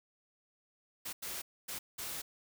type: noise bursts at uneven times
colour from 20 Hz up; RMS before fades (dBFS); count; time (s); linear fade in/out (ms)
white; -41; 4; 1.05-1.13 / 1.22-1.42 / 1.68-1.79 / 1.98-2.22; 10
effects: none